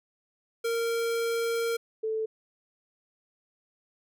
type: tone pair in turn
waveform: square / sine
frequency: 462.4 / 439.8 Hz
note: A#4 / A4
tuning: -14 / -1 cents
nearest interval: minor second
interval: 87 cents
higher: first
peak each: -27 dBFS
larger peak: neither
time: 0.64-1.77 / 2.03-2.26 s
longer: first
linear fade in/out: 10 ms
effects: none